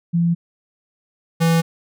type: tone pair in turn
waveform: sine / square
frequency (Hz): 170 / 165.45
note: F3 / E3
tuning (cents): -46 / +7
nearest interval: unison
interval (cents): 47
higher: first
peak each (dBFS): -14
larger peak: neither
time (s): 0.13-0.35 / 1.4-1.62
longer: neither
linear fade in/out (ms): 20
effects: none